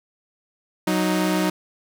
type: tone pair together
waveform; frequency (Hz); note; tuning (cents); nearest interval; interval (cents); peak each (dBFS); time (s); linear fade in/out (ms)
sawtooth; 184.98 / 311.1; F#3 / D#4; 0 / 0; major sixth; 900; -18; 0.87-1.5; 5
effects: none